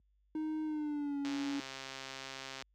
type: tone with pitch glide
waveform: triangle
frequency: 311.1 to 282 Hz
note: D#4 to C#4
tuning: 0 to +30 cents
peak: -32 dBFS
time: 0.35-1.6 s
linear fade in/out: 2 ms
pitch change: -170 cents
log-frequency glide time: 0.64-1.18 s
type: click train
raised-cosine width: 0.2 ms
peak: -26 dBFS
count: 185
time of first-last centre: 1.25-2.623 s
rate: 134 Hz
effects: added 50 Hz sine -50 dBFS peak until 2.74 s + high-pass 150 Hz 12 dB/octave